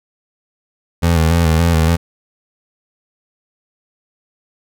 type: tone with vibrato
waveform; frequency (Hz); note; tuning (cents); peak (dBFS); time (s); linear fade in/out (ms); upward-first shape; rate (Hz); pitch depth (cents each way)
25% pulse; 82.41; E2; 0; -7; 1.02-1.97; 20; square; 3.5; 46
effects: none